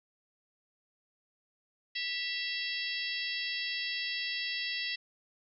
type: harmonic tone with a mistuned harmonic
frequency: 656 Hz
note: E5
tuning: 9 cents flat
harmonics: 3 / 4 / 5 / 6 / 7 / 8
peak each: -38 / -39 / -40 / -41 / -41 / -42 dBFS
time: 1.95-4.96 s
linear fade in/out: 10 ms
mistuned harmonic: 4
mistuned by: +47 cents
effects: none